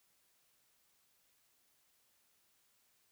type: silence
effects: white hiss -74 dBFS RMS until 3.11 s